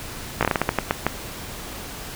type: slowing click train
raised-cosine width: 0.5 ms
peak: -3 dBFS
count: 11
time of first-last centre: 0.41-1.066 s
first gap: 17 ms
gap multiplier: 1.28
effects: pink hiss -35 dBFS RMS until 2.15 s